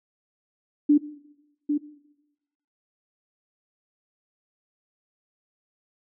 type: tone with echo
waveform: sine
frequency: 293.7 Hz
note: D4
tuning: in tune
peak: -13 dBFS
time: 0.89-0.98 s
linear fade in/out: 10 ms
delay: 800 ms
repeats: 1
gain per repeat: -7 dB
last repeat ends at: 1.78 s
effects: noise-tail reverb RT60 1.0 s tail -19 dB re dry